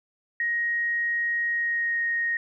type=tone with pitch glide; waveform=sine; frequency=1880 to 1865.9 Hz; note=A#6 to A#6; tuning=+14 to +1 cents; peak=-23 dBFS; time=0.4-2.37 s; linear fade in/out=2 ms; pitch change=-13 cents; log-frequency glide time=1.49-2.01 s; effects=none